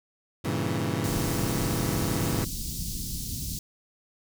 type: chord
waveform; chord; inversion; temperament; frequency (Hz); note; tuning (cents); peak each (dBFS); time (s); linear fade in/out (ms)
20% pulse; G diminished seventh; none; equal with one note detuned; 98.57 / 116.54 / 138.59 / 164.81; G2 / Bb2 / Db3 / Fb3; +10 / 0 / 0 / 0; -27; 0.44-2.45; 10
type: band-stop noise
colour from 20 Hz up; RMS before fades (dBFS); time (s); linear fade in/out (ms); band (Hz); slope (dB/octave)
pink; -33; 1.04-3.59; 2; 240 to 4400; 24
effects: none